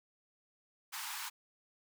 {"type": "high-pass noise", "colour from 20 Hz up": "pink", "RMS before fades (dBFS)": -42, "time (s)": [0.92, 1.3], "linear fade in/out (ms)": 20, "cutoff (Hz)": 820, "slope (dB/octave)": 96, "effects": []}